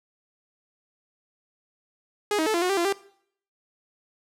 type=tone with pitch steps; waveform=sawtooth; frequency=415.4 / 316.4 / 436 / 342.1 / 363.1 / 393.4 / 343 / 395.3 Hz; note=G#4 / D#4 / A4 / F4 / F#4 / G4 / F4 / G4; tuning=0 / +29 / -16 / -36 / -33 / +6 / -31 / +15 cents; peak=-18 dBFS; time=2.31-2.926 s; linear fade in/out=2 ms; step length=77 ms; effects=noise-tail reverb RT60 0.6 s tail -19 dB re dry + low-pass 12000 Hz 12 dB/octave